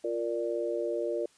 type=chord; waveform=sine; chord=Bb major; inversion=second; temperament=equal; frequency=349.2 / 466.2 / 587.3 Hz; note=F4 / Bb4 / D5; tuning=0 / 0 / 0 cents; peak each=-33 dBFS; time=0.04-1.26 s; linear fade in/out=5 ms; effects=white hiss -63 dBFS RMS until 1.37 s + resampled to 22050 Hz